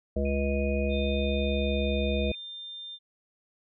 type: harmonic tone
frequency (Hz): 69.6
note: C#2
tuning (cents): +8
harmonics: 1 / 3 / 5 / 7 / 9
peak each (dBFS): -28 / -31 / -36 / -32 / -33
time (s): 0.16-2.32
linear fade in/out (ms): 5
type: tone with pitch glide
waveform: sine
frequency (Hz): 2478 to 2464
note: D#7 to D#7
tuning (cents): -8 to -17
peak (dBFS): -38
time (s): 0.25-2.35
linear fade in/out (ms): 5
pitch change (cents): -9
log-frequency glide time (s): 0.96-1.8
type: tone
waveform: sine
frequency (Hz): 3600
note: A7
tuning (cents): +39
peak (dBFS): -38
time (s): 0.89-2.99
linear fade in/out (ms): 50
effects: none